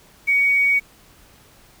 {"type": "tone with quantisation", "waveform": "sine", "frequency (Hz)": 2246, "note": "C#7", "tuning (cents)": 22, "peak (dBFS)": -14, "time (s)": [0.27, 0.8], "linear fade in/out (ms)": 20, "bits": 7, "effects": ["pink hiss -51 dBFS RMS until 1.8 s"]}